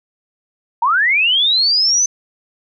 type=linear sweep; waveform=sine; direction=up; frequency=880 to 6170 Hz; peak=-11 dBFS; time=0.82-2.06 s; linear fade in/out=5 ms; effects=none